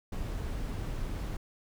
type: noise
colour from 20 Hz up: brown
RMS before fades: -35 dBFS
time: 0.12-1.37 s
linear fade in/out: 5 ms
effects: none